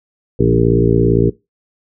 harmonic tone with a mistuned harmonic, 57.6 Hz, A#1, 20 cents flat, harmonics 1 / 2 / 3 / 4 / 5 / 6 / 7 / 8, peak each -21 / -16 / -18 / -21 / -18 / -19 / -16 / -19 dBFS, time 0.39-1.3 s, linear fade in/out 10 ms, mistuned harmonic 3, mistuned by -38 cents, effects noise-tail reverb RT60 0.2 s tail -19 dB re dry

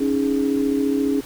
sine chord, C# suspended second, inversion none, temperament just, 277.2 / 311.8 / 415.8 Hz, C#4 / D#4 / G#4, 0 / +4 / +2 cents, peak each -19 / -25 / -24 dBFS, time 0-1.21 s, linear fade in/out 10 ms, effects pink hiss -40 dBFS RMS until 1.25 s

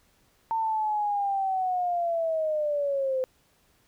sine linear sweep, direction down, 908 to 512 Hz, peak -24 dBFS, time 0.51-3.24 s, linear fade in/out 0 ms, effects pink hiss -65 dBFS RMS until 3.87 s

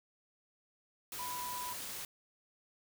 sine tone in noise, 987.8 Hz, B5, in tune, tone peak -40 dBFS, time 1.19-1.73 s, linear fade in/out 2 ms, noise white, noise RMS -43 dBFS, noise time 1.12-2.05 s, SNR 0 dB, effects none

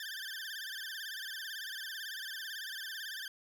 20% pulse tone with vibrato, 1663 Hz, G#6, 2 cents sharp, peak -35 dBFS, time 0-3.28 s, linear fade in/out 2 ms, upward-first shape sine, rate 18 Hz, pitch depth 150 cents each way, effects none

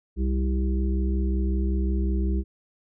harmonic tone with a mistuned harmonic, 65.41 Hz, C2, in tune, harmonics 1 / 3 / 5 / 6, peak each -22 / -30 / -33 / -37 dBFS, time 0.16-2.44 s, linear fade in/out 50 ms, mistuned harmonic 1, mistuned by -33 cents, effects none

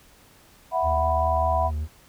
sine chord, E suspended second, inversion none, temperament equal, 659.3 / 740 / 987.8 Hz, E5 / F#5 / B5, 0 / 0 / 0 cents, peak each -25 dBFS, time 0.71-1.71 s, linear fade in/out 50 ms
triangle tone with vibrato, 76.8 Hz, D#2, 22 cents flat, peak -23 dBFS, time 0.82-1.88 s, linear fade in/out 50 ms, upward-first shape sine, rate 5 Hz, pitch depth 32 cents each way
effects pink hiss -54 dBFS RMS until 2.08 s

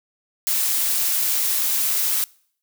blue noise, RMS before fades -21 dBFS, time 0.47-2.24 s, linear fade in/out 0 ms, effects noise-tail reverb RT60 0.6 s tail -25 dB re dry

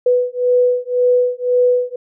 sine beating tone pair, 493.9 / 495.8 Hz, B4 / B4, 0 / +7 cents, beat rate 1.9 Hz, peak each -15 dBFS, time 0.06-1.96 s, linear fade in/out 5 ms, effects none

